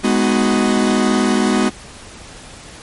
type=chord; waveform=45% pulse; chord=G# minor seventh; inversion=none; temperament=equal with one note detuned; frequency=207.7 / 249.2 / 311.1 / 370 Hz; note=G#3 / B3 / D#4 / F#4; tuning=0 / +16 / 0 / 0 cents; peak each=-17 / -17 / -22 / -20 dBFS; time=0.03-1.7 s; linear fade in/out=20 ms; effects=pink hiss -37 dBFS RMS until 2.82 s + MP3 48 kbps